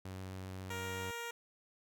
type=tone with vibrato; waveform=sawtooth; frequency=94.1 Hz; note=F#2; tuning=30 cents sharp; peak=-39 dBFS; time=0.05-1.11 s; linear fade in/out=5 ms; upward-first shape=sine; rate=7.7 Hz; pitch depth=10 cents each way
type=tone; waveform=10% pulse; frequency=469.4 Hz; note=A#4; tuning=12 cents sharp; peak=-32 dBFS; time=0.7-1.31 s; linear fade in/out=5 ms
effects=none